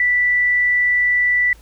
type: tone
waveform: sine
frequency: 1970 Hz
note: B6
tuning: 5 cents flat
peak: -13 dBFS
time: 0-1.53 s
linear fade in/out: 2 ms
effects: added 54 Hz sine -43 dBFS peak until 1.61 s + pink hiss -51 dBFS RMS until 1.61 s